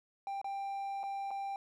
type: tone with dropouts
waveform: triangle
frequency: 790 Hz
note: G5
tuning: 13 cents sharp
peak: -34 dBFS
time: 0.27-1.56 s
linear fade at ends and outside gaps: 1 ms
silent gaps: 0.415-0.444 / 1.032-1.037 / 1.307-1.312 s
effects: none